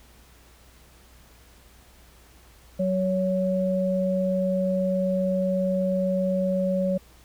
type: tone pair together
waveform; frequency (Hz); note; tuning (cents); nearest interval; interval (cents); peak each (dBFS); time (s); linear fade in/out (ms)
sine; 186.94 / 559; F#3 / C#5; +18 / +14; octave + perfect fifth; 1896; -24; 2.79-6.98; 10
effects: added 60 Hz sine -53 dBFS peak until 7.24 s + pink hiss -55 dBFS RMS until 7.24 s